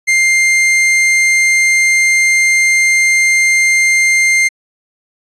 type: tone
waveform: 45% pulse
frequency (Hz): 2100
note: C7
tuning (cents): +6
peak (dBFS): -8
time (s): 0.07-4.49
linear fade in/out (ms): 20
effects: resampled to 22050 Hz